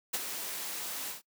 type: noise with ADSR envelope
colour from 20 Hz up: white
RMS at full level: -30 dBFS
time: 0.13-1.22 s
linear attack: 13 ms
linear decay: 35 ms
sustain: -8 dB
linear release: 130 ms
effects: noise-tail reverb RT60 0.1 s tail -22 dB re dry + high-pass 200 Hz 12 dB/octave